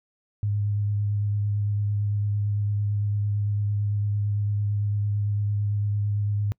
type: tone with vibrato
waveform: sine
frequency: 103 Hz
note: G#2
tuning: 14 cents flat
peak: -22 dBFS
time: 0.43-6.52 s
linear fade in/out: 0 ms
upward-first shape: sine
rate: 8.9 Hz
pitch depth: 15 cents each way
effects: noise-tail reverb RT60 0.1 s tail -26 dB re dry